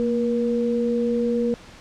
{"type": "tone pair together", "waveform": "sine", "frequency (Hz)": [233.1, 477.9], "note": ["A#3", "A#4"], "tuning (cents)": [0, 43], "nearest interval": "octave", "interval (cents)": 1243, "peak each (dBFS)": -22, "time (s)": [0, 1.54], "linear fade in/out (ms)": 0, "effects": ["pink hiss -45 dBFS RMS until 1.8 s", "low-pass 6000 Hz 12 dB/octave"]}